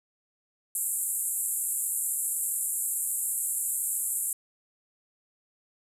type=band-pass noise; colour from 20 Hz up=pink; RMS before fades=-30 dBFS; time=0.75-4.33 s; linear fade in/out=2 ms; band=7500 to 13000 Hz; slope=96 dB/octave; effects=none